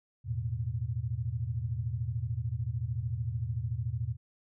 sine chord, E suspended fourth, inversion none, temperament equal, 82.41 / 110 / 123.47 Hz, E2 / A2 / B2, 0 / 0 / 0 cents, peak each -38 / -34 / -34 dBFS, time 0.24-4.17 s, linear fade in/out 50 ms, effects none

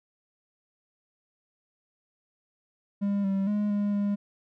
triangle tone with pitch steps, 201.1 / 194.5 / 207.8 / 204.7 / 203.1 Hz, G3 / G3 / G#3 / G#3 / G#3, +44 / -13 / +1 / -25 / -38 cents, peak -22 dBFS, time 3.01-4.16 s, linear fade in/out 20 ms, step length 230 ms, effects none

